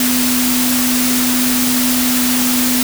sine tone in noise, 249.5 Hz, B3, 18 cents sharp, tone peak -15 dBFS, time 0-2.83 s, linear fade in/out 2 ms, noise white, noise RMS -17 dBFS, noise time 0-2.83 s, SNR -1 dB, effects none

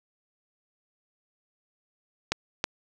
clicks, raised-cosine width 0.2 ms, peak -7 dBFS, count 2, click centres 2.32 / 2.641 s, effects none

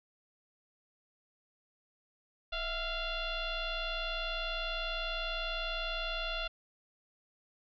sine tone with frequency modulation, 1400 Hz, F6, 4 cents sharp, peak -33 dBFS, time 2.52-6.48 s, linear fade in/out 10 ms, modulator 685 Hz, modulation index 3.5, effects none

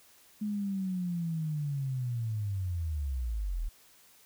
sine linear sweep, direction down, 212.5 to 36.2 Hz, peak -30 dBFS, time 0.41-3.69 s, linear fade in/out 10 ms, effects white hiss -60 dBFS RMS until 4.25 s

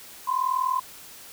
sine tone pair together, 1010 / 1050.4 Hz, B5 / C6, +39 / +6 cents, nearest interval minor second, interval 67 cents, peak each -25 dBFS, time 0.27-0.8 s, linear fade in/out 10 ms, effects white hiss -45 dBFS RMS until 1.32 s

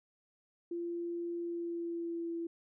sine tone with pitch glide, 343.1 to 335.7 Hz, F4 to E4, -31 to +32 cents, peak -35 dBFS, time 0.71-2.47 s, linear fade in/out 5 ms, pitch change -37 cents, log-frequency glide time 1.39-2.35 s, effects none

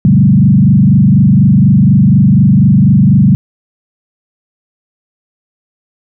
sine tone with frequency modulation, 165.5 Hz, E3, 7 cents sharp, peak -3 dBFS, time 0.05-3.35 s, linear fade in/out 0 ms, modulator 24.1 Hz, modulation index 2.1, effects none

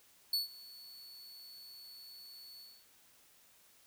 45% pulse tone with ADSR envelope, 4435 Hz, C#8, in tune, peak -28 dBFS, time 0.33-2.86 s, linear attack 4 ms, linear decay 140 ms, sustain -22 dB, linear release 260 ms, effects white hiss -65 dBFS RMS until 3.86 s

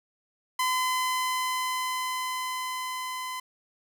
sawtooth tone with level ramp, 1020 Hz, C6, 44 cents flat, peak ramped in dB -20 to -29 dBFS, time 0.59-3.4 s, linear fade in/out 5 ms, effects none

